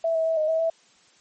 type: tone with pitch steps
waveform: sine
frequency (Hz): 659 / 646 / 650 / 619 / 645 / 656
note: E5 / E5 / E5 / D#5 / E5 / E5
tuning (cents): -1 / -35 / -24 / -9 / -38 / -9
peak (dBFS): -20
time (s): 0.04-0.7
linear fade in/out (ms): 5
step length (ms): 110
effects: white hiss -58 dBFS RMS until 1.2 s + MP3 32 kbps